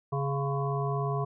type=harmonic tone with a mistuned harmonic; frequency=138.59 Hz; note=C#3; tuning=in tune; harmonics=1 / 3 / 5 / 7 / 8; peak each=-29 / -34 / -36 / -37 / -38 dBFS; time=0.12-1.25 s; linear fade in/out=10 ms; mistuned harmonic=7; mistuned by=+73 cents; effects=none